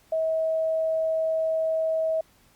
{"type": "tone", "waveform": "sine", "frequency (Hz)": 642, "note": "E5", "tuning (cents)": -46, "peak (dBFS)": -22, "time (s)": [0.12, 2.21], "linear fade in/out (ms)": 5, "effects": ["pink hiss -60 dBFS RMS until 2.55 s", "Opus 48 kbps"]}